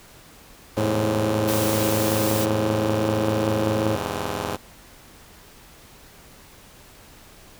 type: chord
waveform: 5% pulse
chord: E augmented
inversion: none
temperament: just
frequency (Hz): 82.41 / 103.01 / 128.76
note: E2 / G#2 / B#2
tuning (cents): 0 / -14 / -27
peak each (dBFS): -19 / -19 / -22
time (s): 0.76-4.57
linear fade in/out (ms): 20
type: harmonic tone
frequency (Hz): 108.2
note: A2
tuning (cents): -29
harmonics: 1 / 2 / 3 / 4 / 5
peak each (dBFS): -27 / -29 / -26 / -33 / -25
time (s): 0.77-3.96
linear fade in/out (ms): 5
type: noise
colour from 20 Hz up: white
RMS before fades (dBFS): -29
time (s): 1.47-2.46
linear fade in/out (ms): 20
effects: pink hiss -48 dBFS RMS until 7.59 s